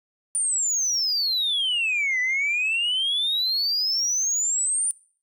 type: exponential two-way sweep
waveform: sine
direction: down then up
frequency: 9300 to 1975.5 to 9300 Hz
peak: -19 dBFS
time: 0.35-4.91 s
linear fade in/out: 0 ms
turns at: 2.2 s
effects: noise-tail reverb RT60 0.5 s tail -23 dB re dry + tanh soft clip ceiling -19 dBFS